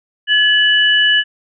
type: tone pair together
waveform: sine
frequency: 1705 / 2960 Hz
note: G#6 / F#7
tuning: +45 / 0 cents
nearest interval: minor seventh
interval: 955 cents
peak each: -12 dBFS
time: 0.27-1.24 s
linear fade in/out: 50 ms
effects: none